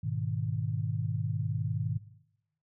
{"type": "chord", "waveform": "sine", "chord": "G# minor", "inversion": "none", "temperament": "equal", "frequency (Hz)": [103.83, 123.47, 155.56], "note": ["G#2", "B2", "D#3"], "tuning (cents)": [0, 0, 0], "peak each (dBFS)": -34, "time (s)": [0.03, 1.98], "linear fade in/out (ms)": 10, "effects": ["noise-tail reverb RT60 0.9 s tail -18 dB re dry"]}